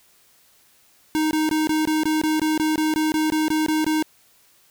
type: tone bursts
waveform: square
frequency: 311.1 Hz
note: D#4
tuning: in tune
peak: -19 dBFS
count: 16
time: 1.15-4.025 s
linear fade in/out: 0 ms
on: 160 ms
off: 21 ms
effects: white hiss -57 dBFS RMS until 4.7 s